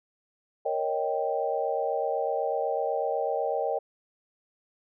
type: chord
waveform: sine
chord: Eb dominant seventh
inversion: second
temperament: equal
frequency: 466.2 / 554.4 / 622.3 / 784 Hz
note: Bb4 / Db5 / Eb5 / G5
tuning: 0 / 0 / 0 / 0 cents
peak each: -31 dBFS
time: 0.65-3.79 s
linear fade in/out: 10 ms
effects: none